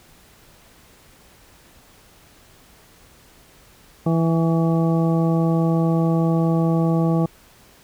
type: harmonic tone with a mistuned harmonic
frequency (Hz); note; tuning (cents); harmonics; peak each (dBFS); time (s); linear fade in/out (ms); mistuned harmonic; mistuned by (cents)
164.81; E3; 0; 1 / 2 / 3 / 4 / 5 / 7; -17 / -23 / -27 / -29 / -31 / -34; 4.06-7.26; 5; 7; -28
effects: pink hiss -51 dBFS RMS until 7.83 s